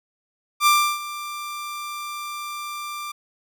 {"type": "tone with ADSR envelope", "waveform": "sawtooth", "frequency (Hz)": 1184, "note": "D6", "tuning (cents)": 14, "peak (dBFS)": -9, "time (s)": [0.6, 3.12], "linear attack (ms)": 64, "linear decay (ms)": 320, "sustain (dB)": -17, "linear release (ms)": 9, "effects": []}